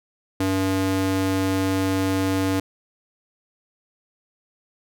square tone with high-pass filter, 95.4 Hz, G2, 47 cents flat, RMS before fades -22 dBFS, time 0.4-2.6 s, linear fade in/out 5 ms, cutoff 190 Hz, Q 9, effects none

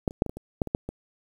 clicks, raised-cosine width 2 ms, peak -10 / -28 / -6 / -18 / -21 / -24 / -9 / -20 / -9 / -19 dBFS, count 10, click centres 0.078 / 0.109 / 0.221 / 0.263 / 0.295 / 0.37 / 0.618 / 0.673 / 0.749 / 0.89 s, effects 8-bit

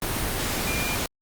sine tone in noise, 2400 Hz, D7, 37 cents sharp, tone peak -30 dBFS, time 0.67-0.95 s, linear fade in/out 2 ms, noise pink, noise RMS -27 dBFS, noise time 0.02-1.06 s, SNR -6 dB, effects Opus 32 kbps

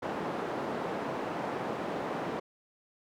white band-pass noise, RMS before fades -35 dBFS, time 0.02-2.4 s, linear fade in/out 10 ms, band 180 to 770 Hz, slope 12 dB/octave, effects none

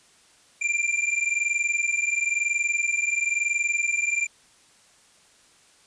square tone pair together, 2366 / 2387 Hz, D7 / D7, +12 / +28 cents, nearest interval unison, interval 16 cents, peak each -26 dBFS, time 0.61-4.27 s, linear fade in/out 10 ms, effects white hiss -57 dBFS RMS until 5.86 s + resampled to 22050 Hz

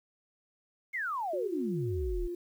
sine exponential sweep, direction down, 2217 to 31.62 Hz, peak -31 dBFS, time 0.93-2.28 s, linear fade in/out 20 ms
sine tone with vibrato, 360 Hz, F#4, 47 cents flat, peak -34 dBFS, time 1.33-2.35 s, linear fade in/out 5 ms, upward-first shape sine, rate 1.8 Hz, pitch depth 51 cents each way
effects 10-bit

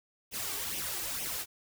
white noise with flanger, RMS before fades -36 dBFS, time 0.31-1.46 s, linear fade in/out 50 ms, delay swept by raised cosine 0.33 to 2.63 ms, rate 2.2 Hz, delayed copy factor +0.65, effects none

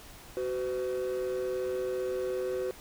triangle tone pair together, 374.7 / 507.9 Hz, F#4 / B4, +22 / +48 cents, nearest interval perfect fourth, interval 526 cents, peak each -29 / -30 dBFS, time 0.37-2.71 s, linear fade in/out 0 ms, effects tanh soft clip ceiling -24 dBFS + pink hiss -50 dBFS RMS until 2.8 s

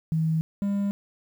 sine / triangle tone pair in turn, 160.1 / 200.7 Hz, D#3 / G3, +50 / +41 cents, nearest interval major third, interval 391 cents, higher second, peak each -21 dBFS, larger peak neither, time 0.12-0.41 / 0.62-0.91 s, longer neither, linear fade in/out 0 ms, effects 9-bit

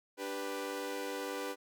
sawtooth chord, G major, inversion second, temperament equal, 293.7 / 392 / 493.9 Hz, D4 / G4 / B4, 0 / 0 / 0 cents, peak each -39 / -38 / -36 dBFS, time 0.17-1.56 s, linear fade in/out 50 ms, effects none

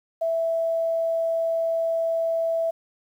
sine tone, 659.3 Hz, E5, in tune, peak -21 dBFS, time 0.21-2.71 s, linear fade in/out 10 ms, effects 9-bit

